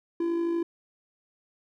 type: tone with amplitude modulation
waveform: triangle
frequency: 338.1 Hz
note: E4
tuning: 44 cents sharp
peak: -21 dBFS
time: 0.2-0.63 s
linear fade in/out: 5 ms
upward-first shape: sine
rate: 52.7 Hz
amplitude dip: 40%
effects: none